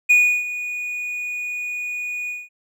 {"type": "tone with ADSR envelope", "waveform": "triangle", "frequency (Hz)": 2461, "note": "D#7", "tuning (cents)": -20, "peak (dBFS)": -8, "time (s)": [0.09, 2.49], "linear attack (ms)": 16, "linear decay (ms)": 330, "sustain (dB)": -15, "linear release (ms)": 200, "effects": []}